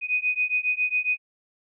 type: beating tone pair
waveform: sine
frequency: 2489 / 2496.3 Hz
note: D#7 / D#7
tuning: 0 / +5 cents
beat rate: 7.3 Hz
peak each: -25 dBFS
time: 0.01-1.18 s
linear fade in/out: 50 ms
effects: none